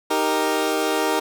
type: chord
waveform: 20% pulse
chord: Eb major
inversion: none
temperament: equal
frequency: 311.1 / 392 / 466.2 Hz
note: Eb4 / G4 / Bb4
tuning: 0 / 0 / 0 cents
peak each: -19 dBFS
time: 0.1-1.2 s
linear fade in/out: 10 ms
effects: none